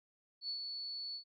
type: tone with ADSR envelope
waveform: sine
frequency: 4435 Hz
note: C#8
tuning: in tune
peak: -36 dBFS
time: 0.41-1.24 s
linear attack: 79 ms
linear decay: 89 ms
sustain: -4 dB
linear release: 91 ms
effects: none